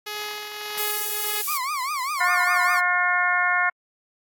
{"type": "tone with tremolo", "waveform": "5% pulse", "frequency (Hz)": 420, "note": "G#4", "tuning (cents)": 19, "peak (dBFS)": -17, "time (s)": [0.06, 1.42], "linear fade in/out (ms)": 10, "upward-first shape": "triangle", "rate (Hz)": 1.7, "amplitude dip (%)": 50}
{"type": "noise", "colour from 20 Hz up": "violet", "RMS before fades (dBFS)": -26, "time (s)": [0.77, 1.58], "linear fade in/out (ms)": 10}
{"type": "tone with vibrato", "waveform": "35% pulse", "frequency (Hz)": 1108.7, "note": "C#6", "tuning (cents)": 0, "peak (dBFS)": -23, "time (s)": [1.47, 2.81], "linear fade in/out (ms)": 20, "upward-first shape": "triangle", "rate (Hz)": 5, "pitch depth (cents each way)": 210}
{"type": "harmonic tone", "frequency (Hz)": 357.9, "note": "F4", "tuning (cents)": 42, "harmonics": [2, 3, 4, 5, 6], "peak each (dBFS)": [-27, -26, -23, -24, -26], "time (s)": [2.2, 3.7], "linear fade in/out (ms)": 10}
{"effects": ["AAC 64 kbps"]}